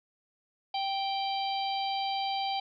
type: harmonic tone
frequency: 784 Hz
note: G5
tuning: in tune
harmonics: 1 / 3 / 4 / 5 / 6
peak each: -30 / -42 / -38 / -41 / -41 dBFS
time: 0.74-2.6 s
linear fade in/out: 5 ms
effects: none